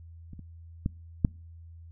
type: clicks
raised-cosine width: 5 ms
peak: -30 / -30 / -15 / -9 dBFS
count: 4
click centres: 0.333 / 0.393 / 0.861 / 1.248 s
effects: noise-tail reverb RT60 0.4 s tail -26 dB re dry + added 83 Hz sine -45 dBFS peak until 1.91 s